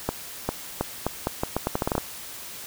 accelerating click train, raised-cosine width 1 ms, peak -9 dBFS, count 14, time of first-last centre 0.09-1.98 s, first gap 400 ms, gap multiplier 0.8, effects white hiss -39 dBFS RMS until 2.66 s

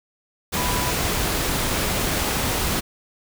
sine tone in noise, 987.8 Hz, B5, in tune, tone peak -28 dBFS, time 0.56-0.92 s, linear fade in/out 20 ms, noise pink, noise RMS -23 dBFS, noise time 0.52-2.81 s, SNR -8 dB, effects none

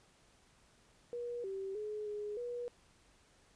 sine tone with pitch steps, 480.2 / 387.3 / 423.5 / 416.9 / 483.6 Hz, B4 / G4 / G#4 / G#4 / B4, -49 / -21 / +34 / +7 / -36 cents, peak -38 dBFS, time 1.13-2.68 s, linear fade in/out 0 ms, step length 310 ms, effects pink hiss -67 dBFS RMS until 3.55 s + resampled to 22050 Hz

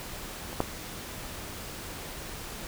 clicks, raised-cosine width 1 ms, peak -25 / -10 dBFS, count 2, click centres 0.529 / 0.604 s, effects pink hiss -40 dBFS RMS until 2.67 s

